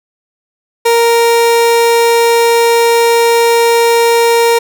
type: tone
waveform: 30% pulse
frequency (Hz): 466.2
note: A#4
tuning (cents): 0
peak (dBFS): -4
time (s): 0.85-4.59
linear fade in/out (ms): 10
effects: none